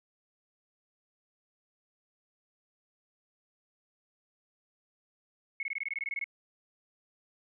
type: tone bursts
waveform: sine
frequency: 2192 Hz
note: C#7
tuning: 20 cents flat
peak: -31 dBFS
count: 13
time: 5.6-6.242 s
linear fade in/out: 2 ms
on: 30 ms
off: 21 ms
effects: none